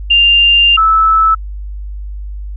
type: tone pair in turn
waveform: sine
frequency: 2794 / 1309.5 Hz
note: F7 / E6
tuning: 0 / -12 cents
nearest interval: octave + minor second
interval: 1312 cents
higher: first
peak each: -5 / -6 dBFS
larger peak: first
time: 0.1-0.77 / 0.77-1.35 s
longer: first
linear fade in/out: 10 ms
effects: added 50 Hz sine -21 dBFS peak until 2.56 s